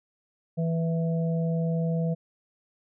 harmonic tone, 164.81 Hz, E3, in tune, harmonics 1 / 3 / 4, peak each -24 / -34 / -36 dBFS, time 0.57-2.15 s, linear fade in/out 20 ms, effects none

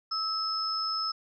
sine tone pair together, 1300 / 5200 Hz, E6 / E8, -24 / -24 cents, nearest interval 2 octaves, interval 2400 cents, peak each -32 / -30 dBFS, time 0.11-1.12 s, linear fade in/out 10 ms, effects none

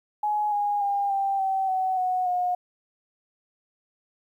sine tone with pitch steps, 840 / 821.8 / 803.9 / 786.5 / 769.4 / 752.7 / 736.3 / 720.4 Hz, G#5 / G#5 / G5 / G5 / G5 / F#5 / F#5 / F#5, +19 / -18 / +43 / +6 / -33 / +29 / -9 / -46 cents, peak -22 dBFS, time 0.23-2.55 s, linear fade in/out 5 ms, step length 290 ms, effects 10-bit

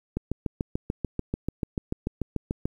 click train, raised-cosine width 3 ms, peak -14 dBFS, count 18, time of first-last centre 0.17-2.655 s, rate 6.84 Hz, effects 9-bit

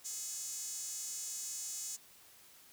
sawtooth tone with high-pass filter, 425.5 Hz, G#4, 42 cents sharp, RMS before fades -42 dBFS, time 0.04-1.97 s, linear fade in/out 20 ms, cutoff 6900 Hz, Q 3.9, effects white hiss -60 dBFS RMS until 2.72 s

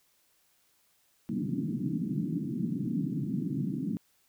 pink band-pass noise, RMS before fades -32 dBFS, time 1.29-3.97 s, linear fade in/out 0 ms, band 140 to 300 Hz, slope 48 dB/octave, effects white hiss -69 dBFS RMS until 4.28 s

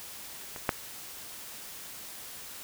clicks, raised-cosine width 0.5 ms, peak -25 / -9 dBFS, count 2, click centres 0.562 / 0.692 s, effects white hiss -44 dBFS RMS until 2.63 s

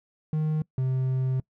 triangle tone pair in turn, 154.9 / 130.25 Hz, D#3 / C3, -7 / -7 cents, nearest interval minor third, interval 300 cents, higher first, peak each -21 dBFS, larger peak neither, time 0.33-0.62 / 0.78-1.4 s, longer second, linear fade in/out 2 ms, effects noise-tail reverb RT60 0.1 s tail -23 dB re dry

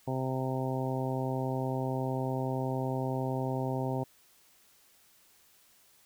harmonic tone, 130.81 Hz, C3, in tune, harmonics 1 / 2 / 3 / 4 / 5 / 6 / 7, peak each -33 / -36 / -38 / -39 / -40 / -41 / -41 dBFS, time 0.07-4.04 s, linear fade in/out 10 ms, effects white hiss -63 dBFS RMS until 6.05 s

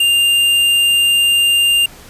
sine tone with tanh clipping, 2800 Hz, F7, 4 cents sharp, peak -11 dBFS, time 0-1.86 s, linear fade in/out 5 ms, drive 17 dB, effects pink hiss -39 dBFS RMS until 2.09 s + resampled to 32000 Hz

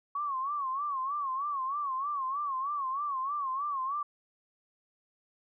sine tone with vibrato, 1108.7 Hz, C#6, in tune, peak -30 dBFS, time 0.15-4.03 s, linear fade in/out 5 ms, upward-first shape sine, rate 3.2 Hz, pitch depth 120 cents each way, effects none

